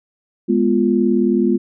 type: chord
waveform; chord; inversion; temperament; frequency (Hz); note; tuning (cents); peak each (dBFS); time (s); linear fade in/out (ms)
sine; F diminished; first; equal; 207.7 / 246.9 / 349.2; Ab3 / Cb4 / F4; 0 / 0 / 0; -17; 0.48-1.58; 20
effects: none